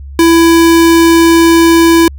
square tone, 332.6 Hz, E4, 16 cents sharp, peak -4 dBFS, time 0.19-2.08 s, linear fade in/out 2 ms, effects added 69 Hz sine -24 dBFS peak until 2.18 s

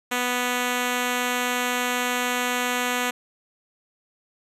5% pulse tone, 246.9 Hz, B3, in tune, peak -11 dBFS, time 0.11-3.11 s, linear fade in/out 10 ms, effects resampled to 32000 Hz

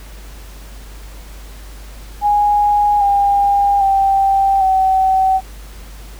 sine tone with pitch steps, 826 / 803.9 / 782.3 / 761.4 Hz, G#5 / G5 / G5 / F#5, -10 / +43 / -4 / +49 cents, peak -10 dBFS, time 2.21-5.41 s, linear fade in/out 50 ms, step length 800 ms, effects added 50 Hz sine -32 dBFS peak until 6.19 s + pink hiss -41 dBFS RMS until 6.19 s

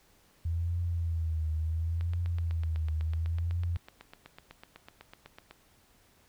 sine tone with vibrato, 82.41 Hz, E2, in tune, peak -28 dBFS, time 0.45-3.77 s, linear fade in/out 5 ms, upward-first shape triangle, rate 0.71 Hz, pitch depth 95 cents each way
click train, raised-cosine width 0.3 ms, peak -30 dBFS, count 29, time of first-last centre 2.01-5.51 s, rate 8 Hz
effects pink hiss -64 dBFS RMS until 6.28 s

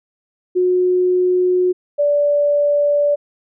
sine tone pair in turn, 363.5 / 581.2 Hz, F#4 / D5, -31 / -18 cents, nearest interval minor sixth, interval 813 cents, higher second, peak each -12 dBFS, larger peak neither, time 0.55-1.73 / 1.98-3.16 s, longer neither, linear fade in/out 20 ms, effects none

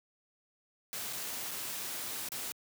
white noise with dropouts, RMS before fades -39 dBFS, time 0.93-2.52 s, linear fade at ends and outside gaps 0 ms, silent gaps 1.128-1.132 / 1.51-1.514 / 2.287-2.319 s, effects high-pass 100 Hz 12 dB/octave

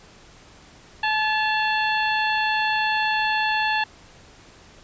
harmonic tone with a mistuned harmonic, 863 Hz, A5, 34 cents flat, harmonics 1 / 2 / 3 / 4 / 5, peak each -23 / -24 / -27 / -32 / -34 dBFS, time 1.03-3.84 s, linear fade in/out 5 ms, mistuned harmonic 3, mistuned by +71 cents, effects pink hiss -49 dBFS RMS until 4.83 s + resampled to 16000 Hz

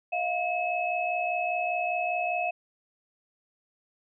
sine tone cluster, 643 / 708 / 2580 Hz, E5 / F5 / E7, -43 / +23 / -38 cents, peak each -34 / -28 / -31 dBFS, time 0.12-2.51 s, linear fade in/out 10 ms, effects none

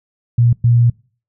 sine tone bursts at uneven times, 119 Hz, A#2, 36 cents sharp, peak -8 dBFS, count 2, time 0.38-0.53 / 0.64-0.9 s, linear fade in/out 5 ms, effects noise-tail reverb RT60 0.4 s tail -24 dB re dry

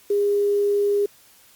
sine tone with quantisation, 407.3 Hz, G#4, 34 cents flat, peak -17 dBFS, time 0.1-1.06 s, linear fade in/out 5 ms, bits 7, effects white hiss -53 dBFS RMS until 1.55 s + Opus 48 kbps

